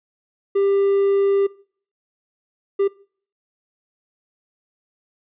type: tone bursts at uneven times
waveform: triangle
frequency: 396.4 Hz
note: G4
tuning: 19 cents sharp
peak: -13 dBFS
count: 2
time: 0.55-1.47 / 2.79-2.88 s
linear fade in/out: 10 ms
effects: noise-tail reverb RT60 0.5 s tail -22 dB re dry + resampled to 8000 Hz